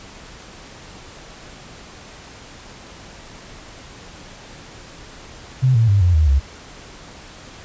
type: tone with pitch steps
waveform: sine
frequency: 129.3 / 113.87 / 100.28 / 88.31 / 77.78 / 68.49 Hz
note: C3 / A#2 / G2 / F2 / D#2 / C#2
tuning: -20 / -40 / +40 / +20 / 0 / -20 cents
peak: -11 dBFS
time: 5.62-6.4 s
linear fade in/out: 20 ms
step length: 130 ms
effects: pink hiss -40 dBFS RMS until 7.64 s + resampled to 16000 Hz